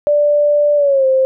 sine tone with pitch glide, 587.3 to 526.3 Hz, D5 to C5, 0 to +10 cents, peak -9 dBFS, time 0.07-1.25 s, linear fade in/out 0 ms, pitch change -190 cents, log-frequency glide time 0.76-1.06 s, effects none

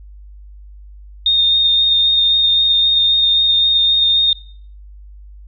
sine tone with vibrato, 3671 Hz, A#7, 27 cents flat, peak -10 dBFS, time 1.26-4.33 s, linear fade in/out 2 ms, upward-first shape sine, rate 3.8 Hz, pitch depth 12 cents each way, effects noise-tail reverb RT60 0.5 s tail -19 dB re dry + added 50 Hz sine -35 dBFS peak until 5.47 s

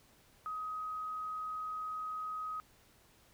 sine tone, 1260 Hz, D#6, 21 cents sharp, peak -37 dBFS, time 0.46-2.6 s, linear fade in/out 0 ms, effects pink hiss -65 dBFS RMS until 3.33 s

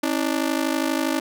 sawtooth ring-modulated tone, 295.1 Hz, D4, 8 cents sharp, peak -14 dBFS, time 0.03-1.2 s, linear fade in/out 5 ms, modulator 26.2 Hz, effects none

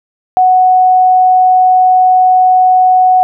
sine tone, 740 Hz, F#5, in tune, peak -4 dBFS, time 0.37-3.23 s, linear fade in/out 0 ms, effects none

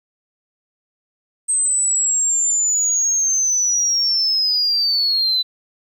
sine linear sweep, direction down, 8300 to 3980 Hz, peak -14 dBFS, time 1.48-5.43 s, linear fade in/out 20 ms, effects tanh soft clip ceiling -10 dBFS + 9-bit

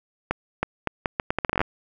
accelerating click train, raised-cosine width 0.5 ms, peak -7 dBFS, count 15, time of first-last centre 0.31-1.615 s, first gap 320 ms, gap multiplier 0.76, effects none

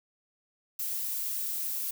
violet noise, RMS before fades -33 dBFS, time 0.79-1.91 s, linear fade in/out 5 ms, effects none

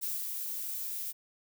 violet noise with ADSR envelope, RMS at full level -34 dBFS, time 0.01-1.13 s, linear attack 25 ms, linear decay 230 ms, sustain -3 dB, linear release 28 ms, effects none

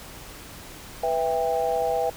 sine chord, E minor, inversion second, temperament equal with one note detuned, 493.9 / 659.3 / 795.9 Hz, B4 / E5 / G5, 0 / 0 / +26 cents, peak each -26 dBFS, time 1.03-2.1 s, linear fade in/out 5 ms, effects pink hiss -42 dBFS RMS until 2.16 s

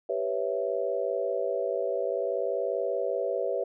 sine chord, C# half-diminished seventh, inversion second, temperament equal, 392 / 493.9 / 554.4 / 659.3 Hz, G4 / B4 / C#5 / E5, 0 / 0 / 0 / 0 cents, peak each -33 / -31 / -31 / -33 dBFS, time 0.09-3.64 s, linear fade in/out 5 ms, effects none

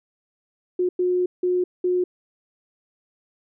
sine tone bursts at uneven times, 361.1 Hz, F#4, 42 cents flat, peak -18 dBFS, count 4, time 0.79-0.89 / 0.99-1.26 / 1.43-1.64 / 1.84-2.04 s, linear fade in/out 5 ms, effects none

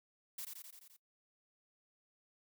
blue noise with echo, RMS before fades -44 dBFS, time 0.38-0.45 s, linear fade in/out 5 ms, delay 86 ms, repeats 6, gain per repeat -3 dB, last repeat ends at 0.966 s, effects noise-tail reverb RT60 0.1 s tail -20 dB re dry

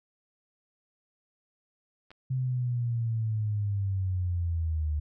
clicks, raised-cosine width 0.3 ms, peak -35 dBFS, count 2, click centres 2.106 / 2.115 s
sine linear sweep, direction down, 130.81 to 74 Hz, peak -26 dBFS, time 2.3-5 s, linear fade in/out 10 ms
effects none

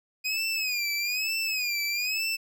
25% pulse tone with vibrato, 2489 Hz, D#7, in tune, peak -23 dBFS, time 0.24-2.37 s, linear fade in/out 20 ms, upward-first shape sine, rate 1.1 Hz, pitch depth 120 cents each way, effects none

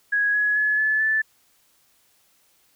sine tone with pitch steps, 1661.2 / 1683.4 / 1705.9 / 1728.7 / 1751.9 Hz, G#6 / G#6 / G#6 / A6 / A6, 0 / +23 / +46 / -31 / -8 cents, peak -18 dBFS, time 0.12-1.22 s, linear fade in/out 10 ms, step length 220 ms, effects white hiss -62 dBFS RMS until 2.75 s

